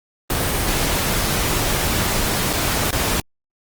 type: noise with dropouts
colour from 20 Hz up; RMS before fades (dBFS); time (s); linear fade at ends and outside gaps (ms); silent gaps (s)
pink; -20; 0.3-3.2; 1; 2.53-2.534 / 2.907-2.928
effects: Opus 24 kbps